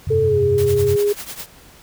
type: chord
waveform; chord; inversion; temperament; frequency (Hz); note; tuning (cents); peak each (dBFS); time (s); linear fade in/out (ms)
sine; F suspended second; none; equal; 87.31 / 98 / 130.81; F2 / G2 / C3; 0 / 0 / 0; -26 / -23 / -23; 0.07-0.96; 5
type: tone with pitch glide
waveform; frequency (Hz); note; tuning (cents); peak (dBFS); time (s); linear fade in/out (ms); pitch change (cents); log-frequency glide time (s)
sine; 440 to 410.5; A4 to G#4; 0 to -20; -14; 0.1-1.13; 10; -120; 0.24-0.4
type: noise with tremolo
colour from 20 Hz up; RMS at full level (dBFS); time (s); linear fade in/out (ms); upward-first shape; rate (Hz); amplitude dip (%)
white; -29; 0.58-1.46; 0; triangle; 10; 85
effects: pink hiss -46 dBFS RMS until 1.82 s